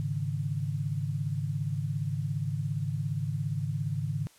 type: chord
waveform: sine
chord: Ab suspended fourth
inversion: none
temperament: just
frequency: 103.83 / 138.43 / 155.74 Hz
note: Ab2 / Db3 / Eb3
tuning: 0 / -2 / +2 cents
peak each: -34 / -32 / -33 dBFS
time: 0-4.27 s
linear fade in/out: 0 ms
effects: white hiss -59 dBFS RMS until 4.38 s + low-pass 11000 Hz 12 dB/octave